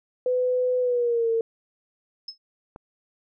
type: tone with pitch glide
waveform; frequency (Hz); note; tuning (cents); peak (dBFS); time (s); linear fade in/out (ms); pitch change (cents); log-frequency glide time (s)
sine; 502 to 455; B4 to A#4; +28 to -42; -20; 0.26-1.41; 2; -170; 0.8-1.3
type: tone with exponential decay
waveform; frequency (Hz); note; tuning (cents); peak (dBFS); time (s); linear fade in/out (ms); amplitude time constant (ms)
sine; 5190; E8; -28; -29; 2.28-2.38; 5; 20
type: click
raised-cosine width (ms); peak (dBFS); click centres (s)
1; -26; 2.761
effects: none